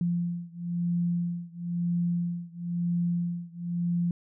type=beating tone pair; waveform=sine; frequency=172.7 / 173.7 Hz; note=F3 / F3; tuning=-19 / -9 cents; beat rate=1 Hz; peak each=-29 / -30 dBFS; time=0.01-4.11 s; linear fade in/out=2 ms; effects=none